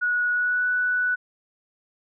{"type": "tone with pitch glide", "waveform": "sine", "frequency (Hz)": [1461, 1483.1], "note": ["F#6", "F#6"], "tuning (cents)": [-22, 4], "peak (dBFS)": -20, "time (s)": [0.01, 1.16], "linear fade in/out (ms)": 20, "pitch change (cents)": 26, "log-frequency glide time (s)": [0.3, 0.67], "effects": []}